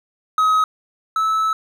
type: tone pair in turn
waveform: triangle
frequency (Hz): 1270 / 1305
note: D#6 / E6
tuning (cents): +35 / -18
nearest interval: unison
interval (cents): 47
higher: second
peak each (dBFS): -11 / -14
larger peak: first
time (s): 0.38-0.64 / 1.16-1.53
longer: second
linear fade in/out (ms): 2
effects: none